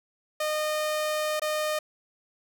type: tone with dropouts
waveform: sawtooth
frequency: 612 Hz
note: D#5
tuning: 29 cents flat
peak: -22 dBFS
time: 0.4-1.79 s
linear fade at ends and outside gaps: 5 ms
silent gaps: 1.397-1.418 s
effects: none